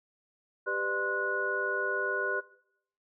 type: tone cluster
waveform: sine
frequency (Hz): 394 / 501 / 599 / 1048 / 1464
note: G4 / B4 / D5 / C6 / F#6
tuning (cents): +9 / +25 / +34 / +2 / -19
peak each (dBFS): -36 / -37 / -38 / -38 / -31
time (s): 0.66-2.41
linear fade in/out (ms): 20
effects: noise-tail reverb RT60 0.7 s tail -19 dB re dry